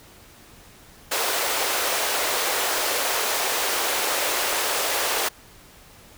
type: high-pass noise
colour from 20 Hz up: pink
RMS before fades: -24 dBFS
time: 1.11-5.29 s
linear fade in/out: 10 ms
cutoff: 430 Hz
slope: 24 dB/octave
effects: pink hiss -49 dBFS RMS until 6.17 s